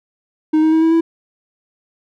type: tone with pitch steps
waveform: triangle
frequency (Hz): 311.1 / 315.6 / 320.2 / 324.9 / 329.6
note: D#4 / D#4 / D#4 / E4 / E4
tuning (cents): 0 / +25 / +50 / -25 / 0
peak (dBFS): -8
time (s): 0.53-1.01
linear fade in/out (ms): 10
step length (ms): 96
effects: none